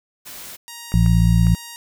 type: noise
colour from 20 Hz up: white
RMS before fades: -36 dBFS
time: 0.25-0.57 s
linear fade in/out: 20 ms
type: tone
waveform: 5% pulse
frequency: 940 Hz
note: A#5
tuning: 14 cents sharp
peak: -22 dBFS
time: 0.68-1.76 s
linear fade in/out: 0 ms
type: clicks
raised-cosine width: 0.5 ms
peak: -20 dBFS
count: 3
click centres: 0.92 / 1.062 / 1.469 s
type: harmonic tone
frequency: 57 Hz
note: A#1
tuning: 38 cents flat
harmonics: 1 / 2 / 3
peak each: -16 / -16 / -16 dBFS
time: 0.94-1.55 s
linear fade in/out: 0 ms
effects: none